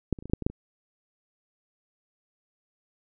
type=clicks; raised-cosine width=3 ms; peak=-11 / -27 / -30 / -24 / -28 / -7 / -20 / -9 / -27 dBFS; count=9; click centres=0.127 / 0.188 / 0.225 / 0.256 / 0.298 / 0.335 / 0.423 / 0.465 / 0.5 s; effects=none